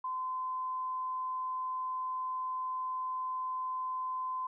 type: tone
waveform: sine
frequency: 1027 Hz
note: C6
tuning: 33 cents flat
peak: -33 dBFS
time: 0.04-4.47 s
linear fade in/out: 5 ms
effects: none